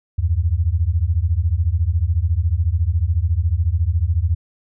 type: beating tone pair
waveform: sine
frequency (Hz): 77.3 / 91.3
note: D#2 / F#2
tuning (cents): -11 / -23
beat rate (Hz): 14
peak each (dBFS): -18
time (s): 0.18-4.35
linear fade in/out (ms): 10
effects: none